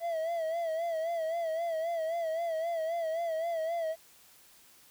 triangle tone with vibrato, 659.3 Hz, E5, in tune, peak -28 dBFS, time 0-3.96 s, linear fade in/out 50 ms, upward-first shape sine, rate 3.8 Hz, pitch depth 70 cents each way, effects white hiss -59 dBFS RMS until 4.9 s

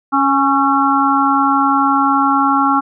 harmonic tone with a mistuned harmonic, 276.2 Hz, C#4, 6 cents flat, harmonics 1 / 3 / 4 / 5, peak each -16 / -16 / -16 / -16 dBFS, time 0.12-2.81 s, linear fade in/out 20 ms, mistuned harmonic 5, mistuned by -32 cents, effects none

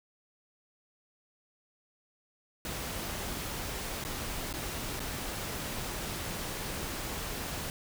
pink noise with dropouts, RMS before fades -37 dBFS, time 2.65-7.7 s, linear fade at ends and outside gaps 1 ms, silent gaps 4.04-4.049 / 4.528-4.538 / 4.995-5.002 s, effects none

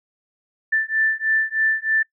sine beating tone pair, 1766 / 1769.2 Hz, A6 / A6, +6 / +9 cents, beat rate 3.2 Hz, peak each -21 / -21 dBFS, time 0.72-2.03 s, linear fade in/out 10 ms, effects noise-tail reverb RT60 0.1 s tail -22 dB re dry

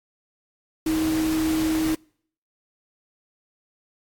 sine tone in noise, 316.6 Hz, D#4, 30 cents sharp, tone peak -20 dBFS, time 0.86-1.95 s, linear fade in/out 5 ms, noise pink, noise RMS -32 dBFS, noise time 0.86-1.95 s, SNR +9 dB, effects noise-tail reverb RT60 0.6 s tail -26 dB re dry + AAC 64 kbps

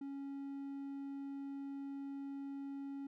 triangle tone, 277.2 Hz, C#4, in tune, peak -40 dBFS, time 0.01-3.07 s, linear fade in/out 5 ms, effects none

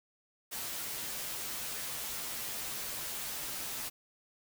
white noise with comb filter, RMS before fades -39 dBFS, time 0.51-3.9 s, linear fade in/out 20 ms, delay 11 ms, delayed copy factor -0.65, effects none

